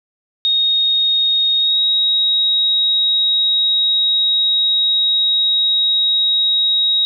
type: tone with pitch glide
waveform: sine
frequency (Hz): 3729 to 3796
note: A#7 to A#7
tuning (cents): 0 to +31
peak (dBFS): -12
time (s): 0.45-7.05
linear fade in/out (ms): 0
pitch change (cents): +31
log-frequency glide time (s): 1.58-1.79
effects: none